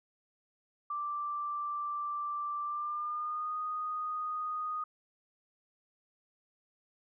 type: tone with pitch glide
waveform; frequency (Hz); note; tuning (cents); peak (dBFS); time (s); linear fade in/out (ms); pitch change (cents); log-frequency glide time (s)
sine; 1174.7 to 1239.5; D6 to D#6; 0 to -7; -33; 0.9-4.84; 5; +93; 2.62-3.56
effects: none